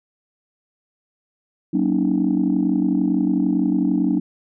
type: chord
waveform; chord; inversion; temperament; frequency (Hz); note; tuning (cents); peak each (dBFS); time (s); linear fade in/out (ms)
sine; D# minor seventh; first; just; 186.68 / 233.3 / 280 / 311.1; F#3 / A#3 / C#4 / D#4; +16 / +2 / +18 / 0; -21 / -22 / -20 / -21; 1.73-4.2; 10
effects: tanh soft clip ceiling -9 dBFS